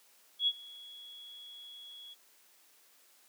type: tone with ADSR envelope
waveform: sine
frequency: 3348 Hz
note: G#7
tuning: 13 cents sharp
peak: -24 dBFS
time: 0.39-2.15 s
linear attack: 82 ms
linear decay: 49 ms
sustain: -23 dB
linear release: 24 ms
effects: white hiss -64 dBFS RMS until 3.28 s + high-pass 300 Hz 12 dB/octave